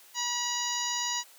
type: harmonic tone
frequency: 967 Hz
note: B5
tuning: 37 cents flat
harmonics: 1 / 2 / 3 / 4 / 5 / 6 / 7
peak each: -35 / -38 / -37 / -38 / -37 / -38 / -34 dBFS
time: 0.14-1.24 s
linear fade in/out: 50 ms
effects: white hiss -55 dBFS RMS until 1.38 s + high-pass 400 Hz 12 dB/octave